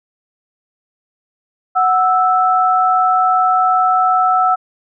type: tone pair together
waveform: sine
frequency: 740 / 1317.4 Hz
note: F#5 / E6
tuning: 0 / -1 cents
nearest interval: minor seventh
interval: 999 cents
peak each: -13 dBFS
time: 1.75-4.56 s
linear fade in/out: 20 ms
effects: none